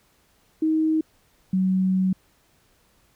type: tone pair in turn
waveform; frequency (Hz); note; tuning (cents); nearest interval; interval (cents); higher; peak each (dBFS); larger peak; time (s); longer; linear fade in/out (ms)
sine; 315.5 / 187.6; D#4 / F#3; +24 / +24; major sixth; 900; first; -18; neither; 0.62-1.01 / 1.53-2.13; second; 5
effects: pink hiss -62 dBFS RMS until 3.15 s